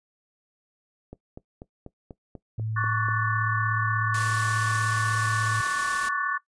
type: click train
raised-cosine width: 2 ms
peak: -26 dBFS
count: 9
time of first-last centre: 1.13-3.086 s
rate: 4.09 Hz
type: tone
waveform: sine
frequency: 110 Hz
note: A2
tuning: in tune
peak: -27 dBFS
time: 2.58-5.61 s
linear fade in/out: 5 ms
type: chord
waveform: sine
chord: D major seventh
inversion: third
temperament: equal with one note detuned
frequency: 1108.7 / 1145.2 / 1480 / 1760 Hz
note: C#6 / D6 / F#6 / A6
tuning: 0 / -44 / 0 / 0 cents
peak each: -30 dBFS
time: 2.76-6.38 s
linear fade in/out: 10 ms
type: noise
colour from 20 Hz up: white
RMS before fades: -34 dBFS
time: 4.14-6.09 s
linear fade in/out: 5 ms
effects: noise-tail reverb RT60 0.1 s tail -18 dB re dry + resampled to 22050 Hz